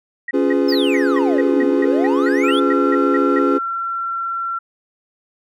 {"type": "tone bursts", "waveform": "sine", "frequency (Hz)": 1902, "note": "A#6", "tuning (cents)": 34, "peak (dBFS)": -22, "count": 15, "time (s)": [0.28, 3.39], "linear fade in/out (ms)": 5, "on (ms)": 30, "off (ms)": 190}
{"type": "chord", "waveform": "triangle", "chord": "C# dominant seventh", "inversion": "none", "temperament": "equal with one note detuned", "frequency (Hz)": [277.2, 349.2, 415.3, 505.1], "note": ["C#4", "E#4", "G#4", "B4"], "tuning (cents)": [0, 0, 0, 39], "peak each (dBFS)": [-15, -18, -18, -20], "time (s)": [0.33, 3.59], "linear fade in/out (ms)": 20}
{"type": "exponential two-way sweep", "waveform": "triangle", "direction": "down then up", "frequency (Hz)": [5360, 239.2, 3585], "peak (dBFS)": -21, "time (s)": [0.68, 2.6], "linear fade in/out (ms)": 10, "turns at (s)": 1.63}
{"type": "tone", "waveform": "sine", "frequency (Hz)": 1359, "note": "F6", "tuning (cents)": -48, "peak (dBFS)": -20, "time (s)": [2.43, 4.59], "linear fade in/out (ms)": 10}
{"effects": []}